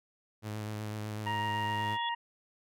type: tone with vibrato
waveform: sawtooth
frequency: 106.6 Hz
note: G#2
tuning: 46 cents sharp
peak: -32 dBFS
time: 0.42-1.98 s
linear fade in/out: 50 ms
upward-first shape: sine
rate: 8 Hz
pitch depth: 22 cents each way
type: harmonic tone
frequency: 939 Hz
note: A#5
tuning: 12 cents sharp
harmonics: 1 / 2 / 3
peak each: -32 / -38 / -42 dBFS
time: 1.26-2.15 s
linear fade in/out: 10 ms
type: tone with exponential growth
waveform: sine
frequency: 3400 Hz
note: G#7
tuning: 40 cents sharp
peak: -35 dBFS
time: 1.58-2.09 s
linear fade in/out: 2 ms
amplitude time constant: 110 ms
effects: none